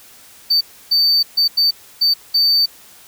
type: tone bursts at uneven times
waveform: triangle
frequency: 4580 Hz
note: D8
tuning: 44 cents flat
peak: -10 dBFS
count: 6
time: 0.5-0.61 / 0.91-1.23 / 1.37-1.48 / 1.57-1.71 / 2.01-2.14 / 2.34-2.66 s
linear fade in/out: 10 ms
effects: white hiss -44 dBFS RMS until 3.07 s